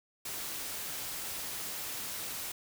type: noise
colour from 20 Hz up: white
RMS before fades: -39 dBFS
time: 0.25-2.52 s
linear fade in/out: 5 ms
effects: none